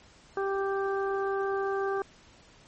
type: harmonic tone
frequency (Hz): 392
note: G4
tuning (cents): 0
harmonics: 1 / 2 / 3 / 4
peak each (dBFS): -28 / -35 / -36 / -38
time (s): 0.37-2.02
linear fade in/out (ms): 2
effects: pink hiss -56 dBFS RMS until 2.67 s + MP3 32 kbps

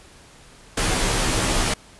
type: noise with comb filter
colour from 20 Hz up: pink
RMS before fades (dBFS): -21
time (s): 0.77-1.74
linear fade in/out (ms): 5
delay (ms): 14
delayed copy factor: -0.9
effects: pink hiss -48 dBFS RMS until 1.99 s + resampled to 24000 Hz

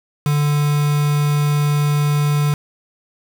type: tone with quantisation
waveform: triangle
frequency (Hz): 146.83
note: D3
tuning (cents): 0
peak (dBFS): -12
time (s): 0.26-2.54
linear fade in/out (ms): 2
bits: 4
effects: none

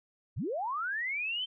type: linear sweep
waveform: sine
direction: up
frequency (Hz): 62 to 3136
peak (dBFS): -31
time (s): 0.36-1.46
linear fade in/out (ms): 20
effects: none

